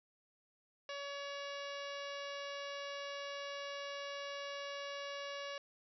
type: harmonic tone with a mistuned harmonic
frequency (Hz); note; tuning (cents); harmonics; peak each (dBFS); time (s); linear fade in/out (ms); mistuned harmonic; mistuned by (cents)
565; C#5; +33; 1 / 2 / 3 / 4 / 5 / 6 / 7 / 8 / 9 / 10; -45 / -49 / -50 / -53 / -51 / -57 / -55 / -60 / -58 / -59; 0.89-5.58; 2; 7; -17
effects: none